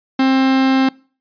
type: tone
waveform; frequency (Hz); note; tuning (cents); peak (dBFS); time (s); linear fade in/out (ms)
45% pulse; 264.8; C4; +21; -11; 0.19-0.89; 5
effects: noise-tail reverb RT60 0.4 s tail -24 dB re dry + resampled to 11025 Hz